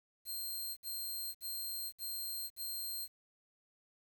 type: tone bursts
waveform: 5% pulse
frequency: 4186 Hz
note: C8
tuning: in tune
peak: -32 dBFS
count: 5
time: 0.25-3.082 s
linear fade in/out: 50 ms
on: 520 ms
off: 58 ms
effects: 10-bit